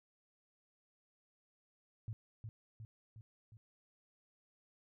sine tone with echo, 110.4 Hz, A2, 6 cents sharp, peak -39 dBFS, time 2.08-2.13 s, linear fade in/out 0 ms, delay 360 ms, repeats 4, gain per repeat -4 dB, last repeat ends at 3.57 s, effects none

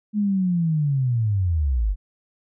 sine linear sweep, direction down, 213.2 to 43.75 Hz, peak -18 dBFS, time 0.13-1.96 s, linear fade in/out 50 ms, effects none

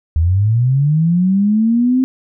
sine linear sweep, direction up, 76.3 to 262.8 Hz, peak -10 dBFS, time 0.16-2.04 s, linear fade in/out 0 ms, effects none

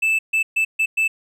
triangle tone bursts at uneven times, 2635 Hz, E7, 1 cent flat, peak -14 dBFS, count 5, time 0.02-0.19 / 0.33-0.43 / 0.56-0.65 / 0.79-0.86 / 0.97-1.08 s, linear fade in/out 10 ms, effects none

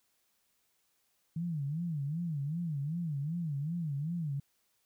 sine tone with vibrato, 155.56 Hz, D#3, in tune, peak -32 dBFS, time 1.36-4.4 s, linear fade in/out 5 ms, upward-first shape sine, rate 2.6 Hz, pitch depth 200 cents each way, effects white hiss -75 dBFS RMS until 4.85 s

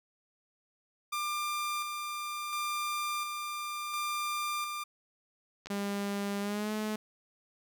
sawtooth tone with tremolo, 1194 Hz, D6, 28 cents sharp, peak -28 dBFS, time 1.12-4.84 s, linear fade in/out 10 ms, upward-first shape square, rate 0.71 Hz, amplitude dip 35%
clicks, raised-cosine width 0.2 ms, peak -26 dBFS, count 2, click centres 5.659 / 5.67 s
sawtooth tone with pitch glide, 201.1 to 214.3 Hz, G3 to A3, +44 to -45 cents, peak -28 dBFS, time 5.7-6.96 s, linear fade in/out 5 ms, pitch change +111 cents, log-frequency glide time 6.4-6.72 s
effects none

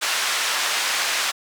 pink band-pass noise, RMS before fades -23 dBFS, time 0.01-1.32 s, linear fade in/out 20 ms, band 1200 to 7800 Hz, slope 12 dB/octave, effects none

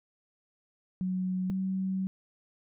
sine tone pair in turn, 185 / 189.54 Hz, F#3 / F#3, 0 / +42 cents, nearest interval unison, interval 42 cents, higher second, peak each -28 dBFS, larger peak neither, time 1.01-1.5 / 1.5-2.07 s, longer second, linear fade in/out 0 ms, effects none

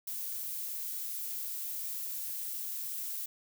violet noise, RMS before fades -38 dBFS, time 0.07-3.26 s, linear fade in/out 5 ms, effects none

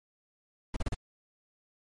brown noise bursts, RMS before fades -29 dBFS, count 4, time 0.74-0.945 s, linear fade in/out 5 ms, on 25 ms, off 35 ms, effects MP3 48 kbps

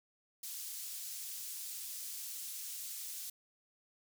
pink high-pass noise, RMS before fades -44 dBFS, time 0.43-3.3 s, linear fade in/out 5 ms, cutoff 6300 Hz, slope 12 dB/octave, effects none

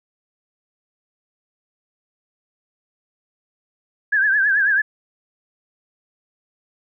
sine tone with vibrato, 1634 Hz, G#6, 29 cents flat, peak -14 dBFS, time 4.12-4.82 s, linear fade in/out 10 ms, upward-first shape triangle, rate 9.2 Hz, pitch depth 120 cents each way, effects none

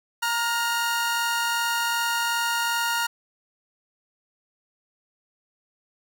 sawtooth tone pair together, 931 / 1417.8 Hz, A#5 / F6, -2 / +26 cents, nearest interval perfect fifth, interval 728 cents, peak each -22 dBFS, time 0.22-3.07 s, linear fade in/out 10 ms, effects none

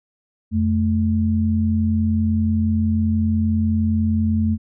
sine tone pair together, 88 / 218.5 Hz, F2 / A3, +14 / -12 cents, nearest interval octave + major third, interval 1574 cents, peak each -19 / -18 dBFS, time 0.51-4.58 s, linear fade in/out 50 ms, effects none

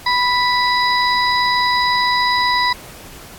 harmonic tone, 987.8 Hz, B5, in tune, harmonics 1 / 2 / 4 / 5, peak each -16 / -19 / -22 / -23 dBFS, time 0.06-2.73 s, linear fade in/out 5 ms, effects pink hiss -38 dBFS RMS until 3.38 s + AAC 64 kbps

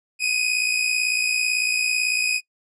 sawtooth tone pair together, 2475 / 2533 Hz, D#7 / D#7, -10 / +30 cents, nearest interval unison, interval 40 cents, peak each -19 dBFS, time 0.19-2.41 s, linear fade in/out 50 ms, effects noise-tail reverb RT60 0.1 s tail -22 dB re dry + resampled to 22050 Hz

